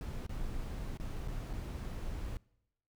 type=noise with dropouts; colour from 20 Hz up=brown; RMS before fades=-39 dBFS; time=0.01-2.37 s; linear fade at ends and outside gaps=1 ms; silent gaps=0.266-0.293 / 0.973-0.999 / 1.277-1.282 / 1.531-1.535 s; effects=noise-tail reverb RT60 0.9 s tail -24 dB re dry